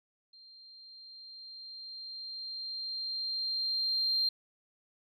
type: tone with level ramp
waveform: sine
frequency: 4178 Hz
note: C8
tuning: 3 cents flat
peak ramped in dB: -53 to -25 dBFS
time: 0.33-4.29 s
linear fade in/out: 5 ms
effects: tanh soft clip ceiling -21 dBFS